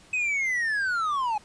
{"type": "linear sweep", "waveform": "triangle", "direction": "down", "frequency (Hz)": [2551, 819], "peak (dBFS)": -22, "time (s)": [0.13, 1.38], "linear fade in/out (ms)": 5, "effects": ["pink hiss -54 dBFS RMS until 1.44 s", "resampled to 22050 Hz"]}